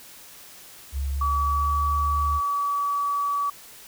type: tone with pitch glide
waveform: sine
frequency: 68.9 to 73 Hz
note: C#2 to D2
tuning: -10 to -10 cents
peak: -24 dBFS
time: 0.92-2.41 s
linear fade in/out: 50 ms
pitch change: +100 cents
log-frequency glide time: 1.11-1.8 s
type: tone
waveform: sine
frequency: 1143 Hz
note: D6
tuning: 47 cents flat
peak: -22 dBFS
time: 1.21-3.5 s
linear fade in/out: 5 ms
effects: white hiss -46 dBFS RMS until 3.87 s